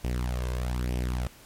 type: tone with flanger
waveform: sawtooth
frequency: 61.6 Hz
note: B1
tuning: 4 cents flat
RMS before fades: -29 dBFS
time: 0.04-1.27 s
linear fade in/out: 0 ms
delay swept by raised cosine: 0.35 to 1.95 ms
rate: 1.1 Hz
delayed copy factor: +0.65
effects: pink hiss -52 dBFS RMS until 1.45 s + MP3 64 kbps